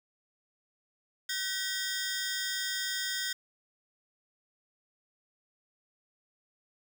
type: ring-modulated tone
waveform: 15% pulse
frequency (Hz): 1720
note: A6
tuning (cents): -40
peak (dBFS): -22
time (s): 1.29-3.33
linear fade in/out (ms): 5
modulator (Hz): 197
effects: none